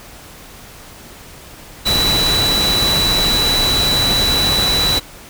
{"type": "tone in noise", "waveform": "sine", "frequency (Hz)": 3951, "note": "B7", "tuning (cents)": 0, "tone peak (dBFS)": -14, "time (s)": [1.85, 5], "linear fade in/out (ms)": 20, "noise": "pink", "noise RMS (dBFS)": -19, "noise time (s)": [1.85, 5], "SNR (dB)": 2, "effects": ["pink hiss -38 dBFS RMS until 5.29 s"]}